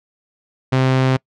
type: tone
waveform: sawtooth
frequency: 130.81 Hz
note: C3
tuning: in tune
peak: -9 dBFS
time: 0.72-1.17 s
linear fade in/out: 10 ms
effects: noise-tail reverb RT60 0.1 s tail -25 dB re dry + low-pass 4000 Hz 12 dB/octave